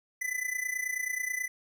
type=tone with amplitude modulation; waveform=square; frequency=2005 Hz; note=B6; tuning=26 cents sharp; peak=-28 dBFS; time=0.21-1.48 s; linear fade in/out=10 ms; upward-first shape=sine; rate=29.3 Hz; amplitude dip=80%; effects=none